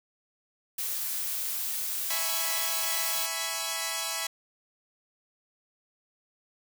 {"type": "noise", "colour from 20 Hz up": "blue", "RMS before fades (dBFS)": -32, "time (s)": [0.78, 3.26], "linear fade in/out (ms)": 5}
{"type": "chord", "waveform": "5% pulse", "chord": "C# minor seventh", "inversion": "first", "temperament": "equal", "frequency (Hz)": [659.3, 830.6, 987.8, 1108.7], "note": ["E5", "G#5", "B5", "C#6"], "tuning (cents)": [0, 0, 0, 0], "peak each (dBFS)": -24, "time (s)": [2.1, 4.27], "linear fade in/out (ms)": 5}
{"effects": []}